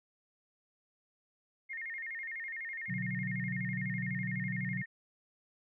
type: tone with vibrato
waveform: sine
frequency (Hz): 1975.5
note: B6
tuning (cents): 0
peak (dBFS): -38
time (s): 1.69-4.86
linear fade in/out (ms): 20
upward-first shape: square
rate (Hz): 12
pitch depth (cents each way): 130
type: chord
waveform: sine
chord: B minor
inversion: none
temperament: equal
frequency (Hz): 123.47 / 146.83 / 185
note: B2 / D3 / F#3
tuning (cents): 0 / 0 / 0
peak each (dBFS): -39 / -41 / -37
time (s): 2.88-4.83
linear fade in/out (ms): 20
effects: none